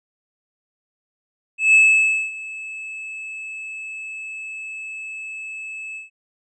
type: tone with ADSR envelope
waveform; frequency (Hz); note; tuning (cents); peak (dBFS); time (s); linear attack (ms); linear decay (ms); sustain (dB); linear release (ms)
triangle; 2605; E7; -21; -7; 1.58-6.1; 160; 570; -21; 140
effects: resampled to 24000 Hz